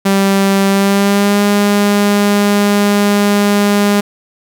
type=tone with pitch glide; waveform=sawtooth; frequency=196 to 204 Hz; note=G3 to G#3; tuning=0 to -31 cents; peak=-5 dBFS; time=0.05-4.01 s; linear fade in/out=10 ms; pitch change=+69 cents; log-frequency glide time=0.68-1.42 s; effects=none